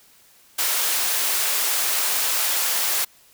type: high-pass noise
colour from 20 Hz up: white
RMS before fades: -22 dBFS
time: 0.58-3.05 s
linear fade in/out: 10 ms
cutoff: 560 Hz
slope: 12 dB/octave
effects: white hiss -54 dBFS RMS until 3.33 s